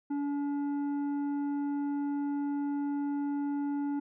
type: tone with tanh clipping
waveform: triangle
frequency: 285.9 Hz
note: D4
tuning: 46 cents flat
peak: -31 dBFS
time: 0.1-4 s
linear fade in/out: 10 ms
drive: 12 dB
effects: none